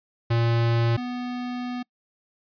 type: tone pair in turn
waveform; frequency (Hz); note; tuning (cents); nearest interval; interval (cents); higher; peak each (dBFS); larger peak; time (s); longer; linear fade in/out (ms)
square; 116.54 / 246.9; A#2 / B3; 0 / 0; octave + minor second; 1300; second; -20 / -29; first; 0.3-0.97 / 0.97-1.83; second; 10
effects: noise-tail reverb RT60 0.1 s tail -26 dB re dry + resampled to 11025 Hz